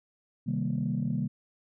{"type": "chord", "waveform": "sine", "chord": "C minor seventh", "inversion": "none", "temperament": "equal", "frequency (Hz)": [130.81, 155.56, 196, 233.1], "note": ["C3", "Eb3", "G3", "Bb3"], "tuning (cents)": [0, 0, 0, 0], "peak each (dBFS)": -32, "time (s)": [0.46, 1.28], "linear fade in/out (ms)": 20, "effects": ["tanh soft clip ceiling -19 dBFS"]}